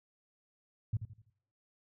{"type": "tone with echo", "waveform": "sine", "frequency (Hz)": 107.9, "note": "A2", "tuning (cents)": -33, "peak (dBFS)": -28, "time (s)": [0.93, 0.97], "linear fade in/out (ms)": 5, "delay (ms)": 83, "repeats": 4, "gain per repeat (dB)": -9, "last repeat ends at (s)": 1.302, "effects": ["noise-tail reverb RT60 0.8 s tail -26 dB re dry"]}